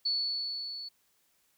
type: tone with level ramp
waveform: sine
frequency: 4435 Hz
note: C#8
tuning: in tune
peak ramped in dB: -26 to -39 dBFS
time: 0.05-0.89 s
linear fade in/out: 10 ms
effects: white hiss -71 dBFS RMS until 1.57 s